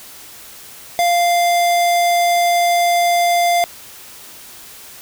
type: tone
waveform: square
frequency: 696 Hz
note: F5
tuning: 6 cents flat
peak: -13 dBFS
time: 0.99-3.64 s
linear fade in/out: 0 ms
effects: white hiss -38 dBFS RMS until 5.01 s